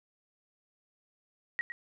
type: tone with echo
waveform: sine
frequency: 1900 Hz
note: A#6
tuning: 33 cents sharp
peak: -28 dBFS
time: 1.59-1.61 s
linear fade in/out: 0 ms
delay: 110 ms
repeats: 1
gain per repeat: -9 dB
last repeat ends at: 1.72 s
effects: none